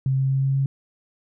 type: tone with pitch steps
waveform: sine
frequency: 133.3 / 134.07 / 134.85 / 135.63 / 136.42 Hz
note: C3 / C3 / C#3 / C#3 / C#3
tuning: +33 / +43 / -47 / -37 / -27 cents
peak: -18 dBFS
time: 0.06-0.66 s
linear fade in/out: 2 ms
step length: 120 ms
effects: none